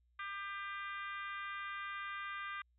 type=harmonic tone with a mistuned harmonic; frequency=399.3 Hz; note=G4; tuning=32 cents sharp; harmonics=3 / 4 / 5 / 6 / 7 / 8 / 9; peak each=-44 / -46 / -48 / -52 / -57 / -58 / -59 dBFS; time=0.19-2.62 s; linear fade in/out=5 ms; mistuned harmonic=4; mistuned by=-18 cents; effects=added 60 Hz sine -70 dBFS peak until 2.78 s